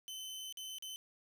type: tone with dropouts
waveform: sawtooth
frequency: 3051 Hz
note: G7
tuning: 48 cents flat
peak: -40 dBFS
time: 0.08-0.96 s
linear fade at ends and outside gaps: 0 ms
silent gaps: 0.525-0.572 / 0.784-0.824 s
effects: none